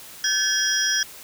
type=tone cluster; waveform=sine; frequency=1545 / 1723 / 3258 / 5110 / 5710 Hz; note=G6 / A6 / G#7 / D#8 / F8; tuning=-26 / -37 / -34 / +45 / +37 cents; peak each=-27 / -27 / -27 / -25 / -24 dBFS; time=0.24-1.03 s; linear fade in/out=2 ms; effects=white hiss -42 dBFS RMS until 1.23 s